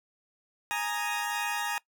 20% pulse chord, Ab suspended second, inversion none, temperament equal, 830.6 / 932.3 / 1244.5 Hz, Ab5 / Bb5 / Eb6, 0 / 0 / 0 cents, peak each -28 / -28 / -33 dBFS, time 0.71-1.78 s, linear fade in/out 0 ms, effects noise-tail reverb RT60 0.1 s tail -21 dB re dry

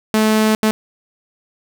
sawtooth tone bursts at uneven times, 217 Hz, A3, 24 cents flat, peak -8 dBFS, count 2, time 0.14-0.55 / 0.63-0.71 s, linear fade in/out 0 ms, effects none

